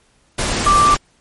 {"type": "tone in noise", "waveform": "sine", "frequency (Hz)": 1174.7, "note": "D6", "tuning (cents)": 0, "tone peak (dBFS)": -9, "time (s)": [0.66, 0.95], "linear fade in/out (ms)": 10, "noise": "pink", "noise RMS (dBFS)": -19, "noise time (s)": [0.38, 0.97], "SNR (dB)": 7, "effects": ["pink hiss -57 dBFS RMS until 1.2 s", "MP3 48 kbps"]}